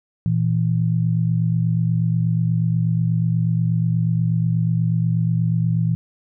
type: tone pair together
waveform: sine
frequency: 116.54 / 164.81 Hz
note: A#2 / E3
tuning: 0 / 0 cents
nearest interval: tritone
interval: 600 cents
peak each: -19 dBFS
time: 0.26-5.95 s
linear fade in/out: 0 ms
effects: none